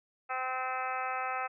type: harmonic tone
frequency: 257.9 Hz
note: C4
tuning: 25 cents flat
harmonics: 2 / 3 / 4 / 5 / 6 / 7 / 8 / 9 / 10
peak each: -44 / -36 / -43 / -36 / -43 / -46 / -44 / -48 / -43 dBFS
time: 0.29-1.48 s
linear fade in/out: 20 ms
effects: none